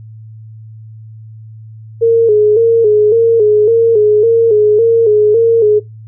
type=tone with vibrato; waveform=sine; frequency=440 Hz; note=A4; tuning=in tune; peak=-5 dBFS; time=2.01-5.8 s; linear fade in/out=20 ms; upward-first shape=square; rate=1.8 Hz; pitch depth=74 cents each way; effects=noise-tail reverb RT60 0.2 s tail -22 dB re dry + added 110 Hz sine -30 dBFS peak until 6.07 s